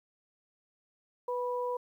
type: tone pair together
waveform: sine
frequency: 493.9 / 981 Hz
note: B4 / B5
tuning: 0 / -12 cents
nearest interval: octave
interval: 1188 cents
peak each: -32 / -35 dBFS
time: 1.28-1.77 s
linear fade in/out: 5 ms
effects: 11-bit